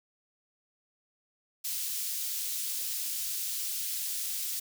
white high-pass noise, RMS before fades -34 dBFS, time 1.64-4.6 s, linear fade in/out 10 ms, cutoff 3800 Hz, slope 12 dB/octave, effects none

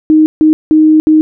sine tone bursts at uneven times, 311.1 Hz, D#4, in tune, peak -3 dBFS, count 4, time 0.1-0.26 / 0.41-0.53 / 0.71-1 / 1.07-1.21 s, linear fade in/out 0 ms, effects none

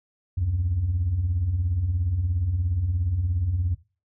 sine beating tone pair, 73.2 / 90.2 Hz, D2 / F#2, -5 / -44 cents, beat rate 17 Hz, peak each -29 / -21 dBFS, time 0.37-3.75 s, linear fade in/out 10 ms, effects noise-tail reverb RT60 0.3 s tail -17 dB re dry + tanh soft clip ceiling -17 dBFS

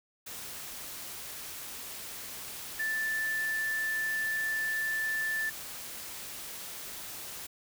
sine tone in noise, 1760 Hz, A6, in tune, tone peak -29 dBFS, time 2.79-5.5 s, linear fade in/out 10 ms, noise white, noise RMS -42 dBFS, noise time 0.26-7.47 s, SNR +10 dB, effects none

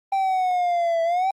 triangle exponential two-way sweep, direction down then up, 784 to 659.3 to 784 Hz, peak -17 dBFS, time 0.12-1.31 s, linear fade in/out 5 ms, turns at 1.03 s, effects Opus 24 kbps

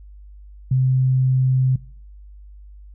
sine tone, 130 Hz, C3, 11 cents flat, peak -14 dBFS, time 0.71-1.76 s, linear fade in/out 5 ms, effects noise-tail reverb RT60 0.5 s tail -21 dB re dry + added 50 Hz sine -39 dBFS peak until 2.94 s

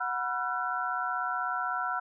sine tone cluster, 736 / 979 / 1355 / 1491 Hz, F#5 / B5 / E6 / F#6, -9 / -15 / +47 / +13 cents, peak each -35 / -35 / -32 / -36 dBFS, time 0-2 s, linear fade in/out 10 ms, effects none

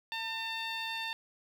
15% pulse tone with low-pass filter, 901 Hz, A5, 41 cents sharp, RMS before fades -37 dBFS, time 0.12-1.13 s, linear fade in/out 0 ms, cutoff 4000 Hz, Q 2.3, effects 9-bit

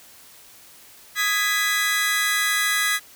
sawtooth chord, G# minor, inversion second, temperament just, 1245.9 / 1661.2 / 1993.5 Hz, D#6 / G#6 / B6, +2 / 0 / +16 cents, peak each -24 / -20 / -19 dBFS, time 1.15-3 s, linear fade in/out 50 ms, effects white hiss -48 dBFS RMS until 3.15 s

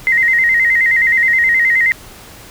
sine tone with vibrato, 1974 Hz, B6, 1 cent flat, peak -9 dBFS, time 0.07-1.92 s, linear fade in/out 0 ms, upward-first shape square, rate 9.5 Hz, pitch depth 82 cents each way, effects pink hiss -37 dBFS RMS until 2.5 s

